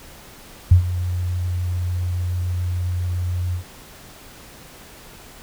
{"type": "tone with ADSR envelope", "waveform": "sine", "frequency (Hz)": 89.3, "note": "F2", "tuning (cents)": 39, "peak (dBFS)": -5, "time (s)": [0.71, 3.64], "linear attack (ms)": 7, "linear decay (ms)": 100, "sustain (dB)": -15, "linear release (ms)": 100, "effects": ["pink hiss -43 dBFS RMS until 5.42 s"]}